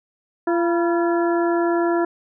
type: harmonic tone with a mistuned harmonic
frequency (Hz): 342.2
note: F4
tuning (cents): -35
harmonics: 1 / 2 / 3 / 4 / 5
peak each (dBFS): -18 / -24 / -28 / -30 / -32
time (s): 0.47-2.05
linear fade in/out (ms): 5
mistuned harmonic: 3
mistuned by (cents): -81
effects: none